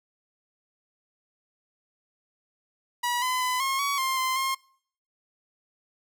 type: tone with pitch steps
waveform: sawtooth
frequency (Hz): 968 / 1014 / 1007 / 1077 / 1125 / 1056 / 1039 / 1067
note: B5 / B5 / B5 / C6 / C#6 / C6 / C6 / C6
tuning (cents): -35 / +45 / +33 / +50 / +25 / +16 / -12 / +34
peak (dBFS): -21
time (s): 3.03-4.55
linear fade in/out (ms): 10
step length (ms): 190
effects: noise-tail reverb RT60 0.6 s tail -25 dB re dry